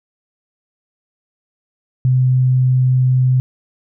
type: tone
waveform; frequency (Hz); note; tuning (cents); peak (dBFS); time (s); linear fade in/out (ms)
sine; 128.2; C3; -35; -10; 2.05-3.4; 0
effects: none